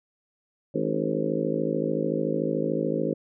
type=harmonic tone with a mistuned harmonic; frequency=53.6 Hz; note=A1; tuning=45 cents flat; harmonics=3 / 4 / 5 / 6 / 7 / 8 / 9 / 10; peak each=-32 / -32 / -32 / -32 / -32 / -32 / -32 / -32 dBFS; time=0.74-3.14 s; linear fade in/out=10 ms; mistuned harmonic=6; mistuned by=-55 cents; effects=none